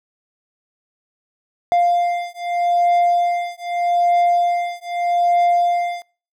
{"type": "beating tone pair", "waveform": "triangle", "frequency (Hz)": [698.5, 699.31], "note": ["F5", "F5"], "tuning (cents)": [0, 2], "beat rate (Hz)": 0.81, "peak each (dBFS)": -16, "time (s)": [1.72, 6.02], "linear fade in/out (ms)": 0, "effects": ["noise-tail reverb RT60 0.4 s tail -25 dB re dry"]}